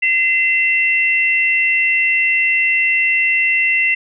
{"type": "tone pair together", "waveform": "sine", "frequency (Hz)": [2050, 2700], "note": ["C7", "E7"], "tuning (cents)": [-36, 41], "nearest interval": "perfect fourth", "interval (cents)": 477, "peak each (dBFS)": -15, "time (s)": [0.02, 3.95], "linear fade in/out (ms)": 10, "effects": []}